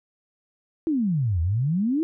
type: exponential two-way sweep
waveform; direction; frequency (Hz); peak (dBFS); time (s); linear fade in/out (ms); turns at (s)
sine; down then up; 337.8 to 79.1 to 337.8; -20; 0.87-2.03; 0; 1.41
effects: none

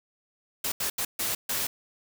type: noise bursts at uneven times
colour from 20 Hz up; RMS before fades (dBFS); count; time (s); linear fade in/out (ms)
white; -29; 5; 0.64-0.72 / 0.8-0.9 / 0.98-1.05 / 1.19-1.35 / 1.49-1.67; 5
effects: none

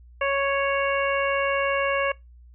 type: harmonic tone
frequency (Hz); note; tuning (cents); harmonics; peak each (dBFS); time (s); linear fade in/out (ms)
554.4; C#5; 0; 1 / 2 / 3 / 4 / 5; -24 / -27 / -29 / -30 / -31; 0.21-2.12; 5
effects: noise-tail reverb RT60 0.2 s tail -23 dB re dry + added 60 Hz sine -46 dBFS peak until 2.54 s

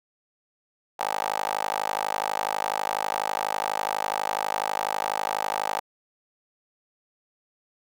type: tone with high-pass filter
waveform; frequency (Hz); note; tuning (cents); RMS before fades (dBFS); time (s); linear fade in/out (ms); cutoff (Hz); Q
15% pulse; 52.1; G#1; +6; -28; 0.99-5.8; 10; 780; 4.1
effects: none

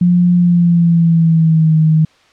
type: tone with pitch glide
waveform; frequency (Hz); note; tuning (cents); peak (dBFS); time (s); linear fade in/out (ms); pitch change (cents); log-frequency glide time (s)
sine; 176.7 to 157.42; F3 to D#3; +21 to +21; -7; 0.01-2.05; 5; -200; 0.35-1.76
effects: white hiss -50 dBFS RMS until 2.32 s + low-pass 4000 Hz 12 dB/octave

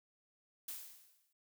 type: noise with exponential decay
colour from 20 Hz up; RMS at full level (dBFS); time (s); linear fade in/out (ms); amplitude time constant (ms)
blue; -42; 0.68-1.33; 5; 140
effects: none

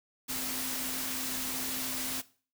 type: tone in noise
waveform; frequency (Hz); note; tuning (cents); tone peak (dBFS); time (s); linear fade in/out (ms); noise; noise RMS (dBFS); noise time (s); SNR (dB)
sine; 258.7; C4; -19; -43; 0.28-2.22; 20; white; -35; 0.28-2.22; -11
effects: noise-tail reverb RT60 0.4 s tail -18 dB re dry

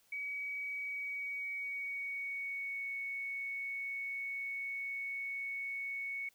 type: tone with pitch glide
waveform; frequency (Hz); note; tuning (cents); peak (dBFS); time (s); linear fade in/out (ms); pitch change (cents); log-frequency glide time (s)
sine; 2267 to 2219; C#7 to C#7; +38 to +1; -37; 0.12-6.29; 5; -37; 0.76-2.91
effects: white hiss -70 dBFS RMS until 6.34 s

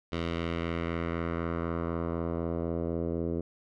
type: tone with low-pass filter sweep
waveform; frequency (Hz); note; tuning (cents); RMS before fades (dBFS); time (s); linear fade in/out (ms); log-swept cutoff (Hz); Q
10% pulse; 84; E2; +33; -32; 0.12-3.41; 5; 3600 to 430; 1.4
effects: none

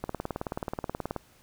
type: click train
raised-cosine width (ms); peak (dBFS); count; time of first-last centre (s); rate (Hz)
1; -17; 22; 0.04-1.163; 18.7
effects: pink hiss -60 dBFS RMS until 1.42 s

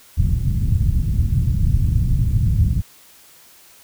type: low-pass noise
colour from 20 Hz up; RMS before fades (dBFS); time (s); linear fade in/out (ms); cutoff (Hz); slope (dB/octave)
white; -17; 0.17-2.82; 20; 130; 24
effects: white hiss -48 dBFS RMS until 3.83 s

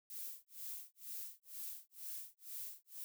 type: noise with tremolo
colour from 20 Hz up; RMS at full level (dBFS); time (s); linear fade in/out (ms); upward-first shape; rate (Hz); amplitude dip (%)
violet; -45; 0.1-3.04; 0; sine; 2.1; 100
effects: none

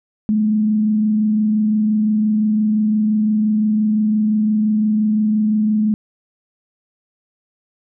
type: tone with frequency modulation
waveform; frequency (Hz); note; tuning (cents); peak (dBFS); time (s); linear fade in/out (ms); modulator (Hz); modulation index
sine; 213.9; A3; -49; -13; 0.29-5.94; 0; 25.8; 0.24
effects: none

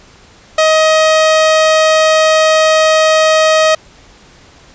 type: tone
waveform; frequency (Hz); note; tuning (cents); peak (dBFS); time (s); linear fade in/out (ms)
sawtooth; 630; D#5; +21; -3; 0.58-3.75; 5
effects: pink hiss -42 dBFS RMS until 4.74 s + resampled to 16000 Hz

